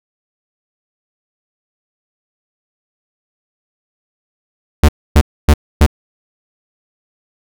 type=tone bursts; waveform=45% pulse; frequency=74.3 Hz; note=D2; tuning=21 cents sharp; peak=-4 dBFS; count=4; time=4.83-5.864 s; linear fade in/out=5 ms; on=56 ms; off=270 ms; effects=none